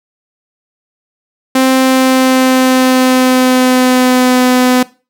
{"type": "tone with pitch glide", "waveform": "sawtooth", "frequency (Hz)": [261.6, 252], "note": ["C4", "B3"], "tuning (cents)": [0, 35], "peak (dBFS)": -3, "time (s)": [1.55, 4.83], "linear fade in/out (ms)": 5, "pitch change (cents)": -65, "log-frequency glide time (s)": [1.76, 4.42], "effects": ["noise-tail reverb RT60 0.3 s tail -19 dB re dry"]}